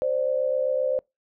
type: tone pair together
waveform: sine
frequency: 522.3 / 590 Hz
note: C5 / D5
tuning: -3 / +8 cents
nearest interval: major second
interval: 211 cents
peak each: -23 / -26 dBFS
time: 0.02-0.99 s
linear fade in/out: 0 ms
effects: noise-tail reverb RT60 0.2 s tail -26 dB re dry